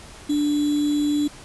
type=tone with sample-and-hold; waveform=sine; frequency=293.7 Hz; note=D4; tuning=in tune; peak=-18 dBFS; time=0.29-1.28 s; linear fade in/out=10 ms; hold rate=3675 Hz; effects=pink hiss -43 dBFS RMS until 1.44 s + resampled to 24000 Hz